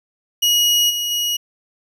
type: tone with level steps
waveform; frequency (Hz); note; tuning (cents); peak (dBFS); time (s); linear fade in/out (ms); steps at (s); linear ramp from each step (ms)
30% pulse; 2900; F#7; -35; -10 / -17 / -15; 0.42-1.37; 10; 0.89 / 1.1; 20
effects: none